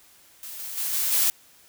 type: noise with level steps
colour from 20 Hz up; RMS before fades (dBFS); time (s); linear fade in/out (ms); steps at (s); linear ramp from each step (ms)
blue; -38 / -35 / -28 / -25 / -21; 0.43-1.3; 0; 0.59 / 0.77 / 0.93 / 1.12; 5
effects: white hiss -55 dBFS RMS until 1.68 s